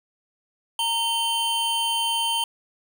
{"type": "tone pair together", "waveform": "square", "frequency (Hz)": [921, 3098], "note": ["A#5", "G7"], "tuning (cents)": [-21, -21], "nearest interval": "octave + major sixth", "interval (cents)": 2100, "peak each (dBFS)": [-27, -24], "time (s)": [0.79, 2.44], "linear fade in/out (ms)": 2, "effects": ["10-bit"]}